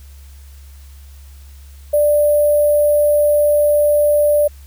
sine tone with sample-and-hold, 591 Hz, D5, 11 cents sharp, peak -10 dBFS, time 1.93-4.48 s, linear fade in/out 10 ms, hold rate 11025 Hz, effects added 69 Hz sine -36 dBFS peak until 4.66 s + white hiss -50 dBFS RMS until 4.66 s

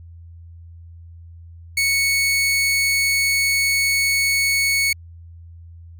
sawtooth tone, 2215 Hz, C#7, 2 cents flat, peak -13 dBFS, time 1.77-4.93 s, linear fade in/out 5 ms, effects added 84 Hz sine -38 dBFS peak until 5.99 s

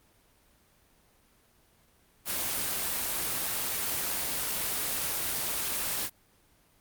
white noise, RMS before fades -31 dBFS, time 2.25-6.1 s, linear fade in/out 50 ms, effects pink hiss -64 dBFS RMS until 6.8 s + Opus 24 kbps

